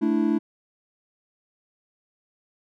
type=chord; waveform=triangle; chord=A suspended fourth; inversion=none; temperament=equal; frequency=220 / 293.7 / 329.6 Hz; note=A3 / D4 / E4; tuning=0 / 0 / 0 cents; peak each=-22 dBFS; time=0.01-0.39 s; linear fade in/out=20 ms; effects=none